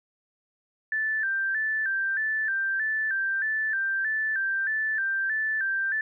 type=tone with vibrato; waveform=sine; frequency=1661.2 Hz; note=G#6; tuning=in tune; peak=-24 dBFS; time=0.92-6.01 s; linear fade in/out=2 ms; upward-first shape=square; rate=1.6 Hz; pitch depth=93 cents each way; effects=none